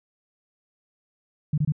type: tone bursts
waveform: sine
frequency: 150 Hz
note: D3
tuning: 37 cents sharp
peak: -19 dBFS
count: 3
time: 1.53-1.722 s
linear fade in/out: 5 ms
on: 48 ms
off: 24 ms
effects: none